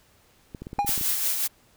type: clicks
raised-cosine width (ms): 3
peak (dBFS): -23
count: 9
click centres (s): 0.548 / 0.62 / 0.669 / 0.731 / 0.786 / 0.847 / 0.893 / 0.978 / 1.012
type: tone with exponential decay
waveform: triangle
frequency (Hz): 814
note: G#5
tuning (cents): -35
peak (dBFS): -15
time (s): 0.79-0.98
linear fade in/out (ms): 0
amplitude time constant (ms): 40
type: noise with tremolo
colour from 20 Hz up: blue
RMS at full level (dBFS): -24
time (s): 0.86-1.48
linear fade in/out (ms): 20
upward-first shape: sine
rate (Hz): 5.4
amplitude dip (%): 40
effects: pink hiss -60 dBFS RMS until 1.76 s